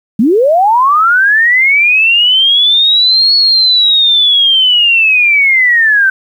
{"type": "linear two-way sweep", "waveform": "sine", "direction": "up then down", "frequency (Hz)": [196, 4386, 1524], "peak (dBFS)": -5, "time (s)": [0.19, 6.1], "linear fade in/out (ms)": 5, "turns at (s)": 3.35, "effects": ["7-bit"]}